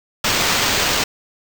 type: noise with sample-and-hold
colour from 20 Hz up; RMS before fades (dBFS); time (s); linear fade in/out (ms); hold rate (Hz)
violet; -18; 0.24-1.04; 5; 11025
effects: none